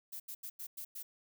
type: noise bursts at uneven times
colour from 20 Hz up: violet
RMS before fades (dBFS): -44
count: 6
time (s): 0.12-0.2 / 0.28-0.35 / 0.43-0.5 / 0.59-0.67 / 0.77-0.85 / 0.95-1.03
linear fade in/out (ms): 10
effects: none